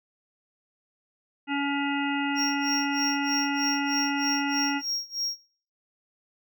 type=harmonic tone; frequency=282.4 Hz; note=C#4; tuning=32 cents sharp; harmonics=1 / 3 / 5 / 7 / 9 / 10; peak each=-27 / -32 / -34 / -35 / -37 / -37 dBFS; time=1.47-4.82 s; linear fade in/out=50 ms
type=tone with tremolo; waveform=triangle; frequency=5588 Hz; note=F8; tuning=in tune; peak=-24 dBFS; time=2.35-5.38 s; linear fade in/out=50 ms; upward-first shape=sine; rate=3.2 Hz; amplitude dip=95%
effects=noise-tail reverb RT60 0.5 s tail -23 dB re dry